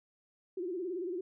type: tone with vibrato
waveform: sine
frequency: 358.4 Hz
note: F4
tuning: 45 cents sharp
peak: -34 dBFS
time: 0.57-1.21 s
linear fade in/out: 5 ms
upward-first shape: sine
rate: 18 Hz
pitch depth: 120 cents each way
effects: none